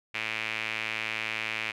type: tone with band-pass filter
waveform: sawtooth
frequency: 110 Hz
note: A2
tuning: in tune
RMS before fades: -33 dBFS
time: 0.14-1.72 s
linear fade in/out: 10 ms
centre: 2400 Hz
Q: 4.1
effects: none